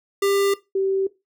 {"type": "tone pair in turn", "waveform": ["square", "sine"], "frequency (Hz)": [397.6, 386.5], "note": ["G4", "G4"], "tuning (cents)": [25, -24], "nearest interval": "unison", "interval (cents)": 49, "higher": "first", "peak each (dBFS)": -18, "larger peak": "neither", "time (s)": [[0.22, 0.54], [0.75, 1.07]], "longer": "neither", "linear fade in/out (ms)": 5, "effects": ["noise-tail reverb RT60 0.2 s tail -17 dB re dry"]}